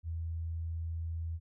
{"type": "tone", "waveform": "sine", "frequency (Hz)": 82.41, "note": "E2", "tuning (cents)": 0, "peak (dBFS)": -34, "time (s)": [0.03, 1.4], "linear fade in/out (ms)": 50, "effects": []}